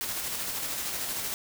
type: noise with tremolo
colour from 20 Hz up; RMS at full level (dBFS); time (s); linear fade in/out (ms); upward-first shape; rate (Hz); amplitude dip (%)
white; -32; 0.01-1.34; 0; square; 13; 25
effects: none